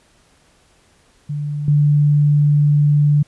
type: tone with level steps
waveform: sine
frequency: 146.83 Hz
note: D3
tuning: in tune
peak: -20 / -10 dBFS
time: 1.29-3.23 s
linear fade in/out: 10 ms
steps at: 1.68 s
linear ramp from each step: 2 ms
effects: pink hiss -55 dBFS RMS until 3.27 s + resampled to 24000 Hz